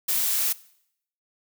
blue noise, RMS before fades -24 dBFS, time 0.08-0.53 s, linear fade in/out 10 ms, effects noise-tail reverb RT60 0.7 s tail -20 dB re dry

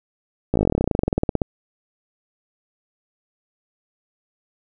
slowing click train, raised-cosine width 2 ms, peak -5 dBFS, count 26, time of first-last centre 0.54-1.418 s, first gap 16 ms, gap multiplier 1.06, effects none

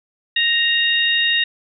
harmonic tone, 932.3 Hz, A#5, in tune, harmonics 2 / 3 / 4, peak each -19 / -19 / -19 dBFS, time 0.36-1.44 s, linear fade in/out 5 ms, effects none

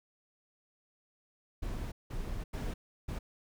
brown noise bursts at uneven times, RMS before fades -37 dBFS, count 4, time 1.62-1.92 / 2.1-2.44 / 2.53-2.74 / 3.08-3.19 s, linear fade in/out 10 ms, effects none

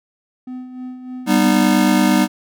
triangle tone with tremolo, 253.4 Hz, B3, 45 cents sharp, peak -24 dBFS, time 0.47-1.63 s, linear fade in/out 5 ms, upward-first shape sine, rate 3.3 Hz, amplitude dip 55%
square chord, G augmented, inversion none, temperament just, 196 / 245 / 306.2 Hz, G3 / B3 / D#4, 0 / -14 / -28 cents, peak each -17 dBFS, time 1.26-2.28 s, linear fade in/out 50 ms
effects none

